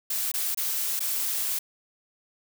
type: noise with dropouts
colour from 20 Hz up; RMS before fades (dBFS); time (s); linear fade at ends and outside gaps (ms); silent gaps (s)
blue; -28; 0.1-1.59; 5; 0.317-0.339 / 0.547-0.573 / 0.994-1.004
effects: none